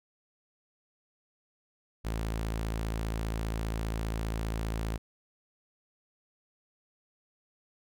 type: tone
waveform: sawtooth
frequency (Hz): 55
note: A1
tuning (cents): 0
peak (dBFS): -27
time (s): 2.04-4.98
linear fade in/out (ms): 20
effects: none